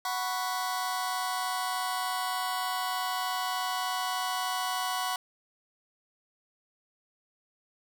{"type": "chord", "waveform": "sawtooth", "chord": "F# suspended fourth", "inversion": "none", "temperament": "just", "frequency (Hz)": [740, 986.7, 1110], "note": ["F#5", "B5", "C#6"], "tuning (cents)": [0, -2, 2], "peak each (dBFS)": [-29, -31, -30], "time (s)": [0.05, 5.16], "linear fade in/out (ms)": 2, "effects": []}